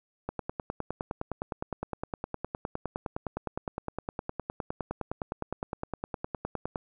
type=click train; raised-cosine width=1 ms; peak=-18 dBFS; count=64; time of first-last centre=0.29-6.758 s; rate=9.74 Hz; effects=none